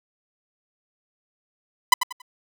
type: tone with echo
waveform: sawtooth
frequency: 1000 Hz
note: B5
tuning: 21 cents sharp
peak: -5 dBFS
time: 1.92-1.94 s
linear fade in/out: 5 ms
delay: 93 ms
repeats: 3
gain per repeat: -11 dB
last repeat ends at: 2.219 s
effects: none